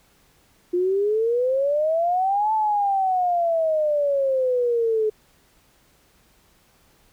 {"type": "exponential two-way sweep", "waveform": "sine", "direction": "up then down", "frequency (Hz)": [349.2, 880, 426.2], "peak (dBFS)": -18, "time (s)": [0.73, 5.1], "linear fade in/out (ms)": 10, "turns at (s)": 2.53, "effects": ["pink hiss -59 dBFS RMS until 7.12 s"]}